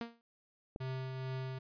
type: tone with exponential decay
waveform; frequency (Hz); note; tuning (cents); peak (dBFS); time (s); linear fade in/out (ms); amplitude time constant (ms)
sawtooth; 233.1; A#3; 0; -32; 0.01-0.21; 0; 42
type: click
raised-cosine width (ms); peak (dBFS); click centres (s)
2; -28; 0.761
type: tone with tremolo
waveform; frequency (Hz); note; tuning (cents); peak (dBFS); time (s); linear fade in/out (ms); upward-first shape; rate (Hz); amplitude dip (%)
square; 130.81; C3; 0; -37; 0.8-1.59; 10; triangle; 2.3; 35
effects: resampled to 11025 Hz